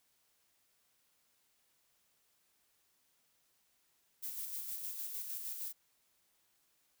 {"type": "noise with tremolo", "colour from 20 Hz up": "violet", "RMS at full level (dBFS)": -41, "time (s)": [4.22, 5.73], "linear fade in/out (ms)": 20, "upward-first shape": "square", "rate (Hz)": 6.5, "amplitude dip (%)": 35, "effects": ["white hiss -75 dBFS RMS until 7 s"]}